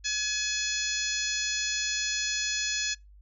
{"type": "harmonic tone", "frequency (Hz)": 847, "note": "G#5", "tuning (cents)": 34, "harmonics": [2, 3, 4, 5, 6, 7, 8], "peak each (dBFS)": [-35, -35, -35, -35, -35, -35, -35], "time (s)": [0.04, 2.95], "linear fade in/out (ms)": 20, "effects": ["noise-tail reverb RT60 0.2 s tail -25 dB re dry", "added 50 Hz sine -50 dBFS peak until 3.21 s"]}